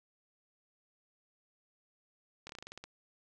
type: slowing click train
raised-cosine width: 0.2 ms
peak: -28 dBFS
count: 10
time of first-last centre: 2.47-2.84 s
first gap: 24 ms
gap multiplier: 1.13
effects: none